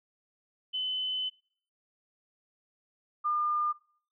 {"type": "tone pair in turn", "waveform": "sine", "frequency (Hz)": [3029, 1205.9], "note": ["F#7", "D6"], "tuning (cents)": [40, 45], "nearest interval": "octave + major third", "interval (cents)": 1595, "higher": "first", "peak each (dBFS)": [-29, -26], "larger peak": "second", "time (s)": [[0.73, 1.3], [3.24, 3.73]], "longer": "first", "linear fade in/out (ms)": 20, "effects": ["noise-tail reverb RT60 0.5 s tail -21 dB re dry"]}